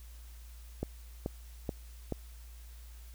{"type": "click train", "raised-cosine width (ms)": 2, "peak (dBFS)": -20, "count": 4, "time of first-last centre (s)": [0.83, 2.123], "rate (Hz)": 2.32, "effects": ["added 58 Hz sine -47 dBFS peak until 3.14 s", "white hiss -60 dBFS RMS until 3.14 s"]}